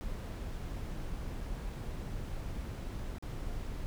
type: noise with dropouts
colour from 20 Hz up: brown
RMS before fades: -39 dBFS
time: 0.01-3.86 s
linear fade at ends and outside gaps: 0 ms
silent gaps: 1.408-1.412 / 3.184-3.225 s
effects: none